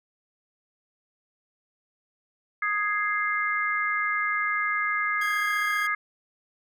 sine chord, Ab major, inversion second, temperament equal, 1244.5 / 1661.2 / 2093 Hz, Eb6 / Ab6 / C7, 0 / 0 / 0 cents, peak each -28 dBFS, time 2.62-5.95 s, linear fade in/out 5 ms
sawtooth tone, 1626 Hz, G#6, 37 cents flat, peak -30 dBFS, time 5.21-5.87 s, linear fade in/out 5 ms
effects none

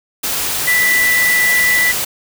sine tone in noise, 1975.5 Hz, B6, in tune, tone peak -11 dBFS, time 0.67-1.92 s, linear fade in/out 10 ms, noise white, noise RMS -19 dBFS, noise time 0.23-2.05 s, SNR +5 dB, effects none

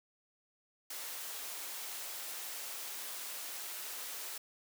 white high-pass noise, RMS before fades -43 dBFS, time 0.9-4.38 s, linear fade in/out 5 ms, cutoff 430 Hz, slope 12 dB/octave, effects none

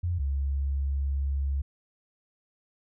sine tone pair in turn, 87.31 / 69.13 Hz, F2 / C#2, 0 / -4 cents, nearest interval major third, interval 404 cents, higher first, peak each -25 dBFS, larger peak neither, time 0.03-0.19 / 0.19-1.62 s, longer second, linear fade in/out 10 ms, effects none

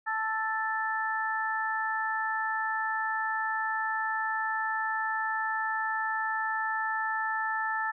harmonic tone, 440 Hz, A4, in tune, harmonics 2 / 3 / 4, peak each -32 / -34 / -31 dBFS, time 0.06-7.92 s, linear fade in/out 20 ms, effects none

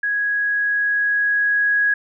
sine tone with level ramp, 1661.2 Hz, G#6, in tune, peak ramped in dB -18 to -14 dBFS, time 0.03-1.94 s, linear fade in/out 5 ms, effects none

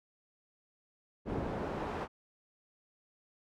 brown noise with band-pass filter sweep, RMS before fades -37 dBFS, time 1.25-2.08 s, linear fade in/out 50 ms, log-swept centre 440 to 1000 Hz, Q 0.8, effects none

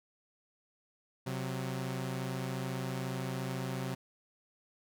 sawtooth tone pair together, 130.81 / 185 Hz, C3 / F#3, 0 / 0 cents, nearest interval tritone, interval 600 cents, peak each -32 / -36 dBFS, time 1.26-3.95 s, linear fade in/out 10 ms, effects none

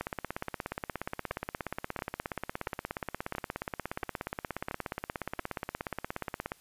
two click trains, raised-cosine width 0.5 ms, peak -19 / -18 dBFS, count 7 / 111, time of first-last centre 1.31-5.392 / 0.01-6.519 s, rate 1.47 / 16.9 Hz, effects white hiss -62 dBFS RMS until 6.6 s + resampled to 32000 Hz

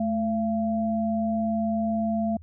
sine tone pair together, 217.7 / 680.5 Hz, A3 / F5, -18 / -45 cents, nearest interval octave + minor sixth, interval 1973 cents, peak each -24 / -28 dBFS, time 0-2.37 s, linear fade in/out 5 ms, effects added 83 Hz sine -43 dBFS peak until 2.42 s

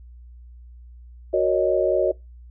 sine chord, D# minor seventh, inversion first, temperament equal with one note detuned, 370 / 466.2 / 557.9 / 622.3 Hz, F#4 / A#4 / C#5 / D#5, 0 / 0 / +11 / 0 cents, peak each -22 / -26 / -22 / -22 dBFS, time 1.33-2.12 s, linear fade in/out 10 ms, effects noise-tail reverb RT60 0.2 s tail -23 dB re dry + added 60 Hz sine -41 dBFS peak until 2.5 s

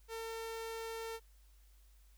sawtooth tone, 452.1 Hz, A4, 47 cents sharp, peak -37 dBFS, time 0.08-1.2 s, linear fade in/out 50 ms, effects added 50 Hz sine -60 dBFS peak until 2.17 s + white hiss -72 dBFS RMS until 2.17 s

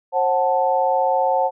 sine chord, F# diminished, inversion second, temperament equal with one note detuned, 535.2 / 740 / 880 Hz, C5 / F#5 / A5, +39 / 0 / 0 cents, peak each -20 dBFS, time 0.12-1.51 s, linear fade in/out 50 ms, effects none

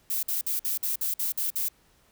violet noise bursts, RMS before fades -28 dBFS, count 9, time 0.1-1.686 s, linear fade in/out 5 ms, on 130 ms, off 52 ms, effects pink hiss -63 dBFS RMS until 2.11 s

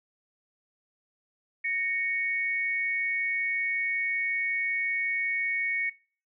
sine tone pair together, 1865.4 / 2220 Hz, A#6 / C#7, +1 / +2 cents, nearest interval minor third, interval 301 cents, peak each -32 / -28 dBFS, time 1.64-5.9 s, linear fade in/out 10 ms, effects noise-tail reverb RT60 0.4 s tail -20 dB re dry

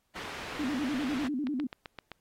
white low-pass noise, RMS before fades -41 dBFS, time 0.15-1.28 s, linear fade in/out 10 ms, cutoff 2400 Hz, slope 12 dB/octave
sine tone with vibrato, 273.5 Hz, C#4, 23 cents flat, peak -29 dBFS, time 0.59-1.67 s, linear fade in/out 5 ms, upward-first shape square, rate 10 Hz, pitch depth 150 cents each way
click train, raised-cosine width 0.3 ms, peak -24 dBFS, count 6, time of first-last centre 1.47-2.117 s, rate 7.73 Hz
effects pink hiss -75 dBFS RMS until 2.2 s + AAC 48 kbps

